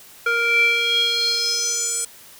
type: tone with band-pass filter sweep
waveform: square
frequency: 467.6 Hz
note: A#4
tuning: 5 cents sharp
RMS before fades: -20 dBFS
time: 0.26-2.05 s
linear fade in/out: 5 ms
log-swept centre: 1700 to 8500 Hz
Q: 6.1
effects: white hiss -45 dBFS RMS until 2.39 s